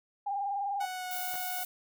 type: tone with vibrato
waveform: sine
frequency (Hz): 800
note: G5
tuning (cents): +35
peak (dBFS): -30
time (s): 0.26-0.86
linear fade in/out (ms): 10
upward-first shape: sine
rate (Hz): 20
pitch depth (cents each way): 55
type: tone with pitch glide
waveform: sawtooth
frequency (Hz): 740 to 733.2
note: F#5 to F#5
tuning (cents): 0 to -16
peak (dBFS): -32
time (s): 0.8-1.64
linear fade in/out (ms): 10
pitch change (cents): -16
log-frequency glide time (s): 0.94-1.05
type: noise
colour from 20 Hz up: violet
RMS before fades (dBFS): -38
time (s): 1.11-1.65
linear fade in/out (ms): 2
type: clicks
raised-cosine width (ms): 0.5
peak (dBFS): -32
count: 2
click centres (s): 1.341 / 1.355
effects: none